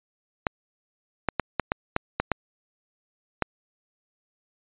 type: clicks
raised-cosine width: 0.5 ms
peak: -7 dBFS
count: 9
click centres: 0.468 / 1.287 / 1.397 / 1.597 / 1.719 / 1.964 / 2.2 / 2.317 / 3.423 s
effects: resampled to 8000 Hz